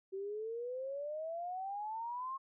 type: exponential sweep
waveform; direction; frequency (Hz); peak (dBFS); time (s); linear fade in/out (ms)
sine; up; 379.6 to 1085; -38; 0.12-2.38; 20
effects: none